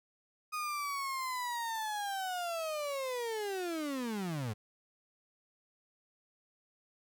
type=linear sweep; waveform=35% pulse; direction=down; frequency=1244.5 to 100.3 Hz; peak=-33 dBFS; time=0.52-4.54 s; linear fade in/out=20 ms; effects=none